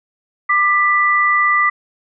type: tone pair together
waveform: sine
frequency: 1191.4 / 1975.5 Hz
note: D6 / B6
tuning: +24 / 0 cents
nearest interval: major sixth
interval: 876 cents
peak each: -14 dBFS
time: 0.49-1.7 s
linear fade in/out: 10 ms
effects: none